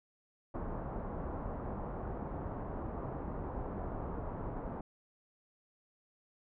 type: low-pass noise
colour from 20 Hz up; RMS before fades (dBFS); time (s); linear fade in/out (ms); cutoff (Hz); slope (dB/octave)
pink; -40; 0.54-4.81; 5; 1100; 24
effects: none